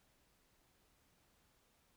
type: silence
effects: pink hiss -74 dBFS RMS until 1.96 s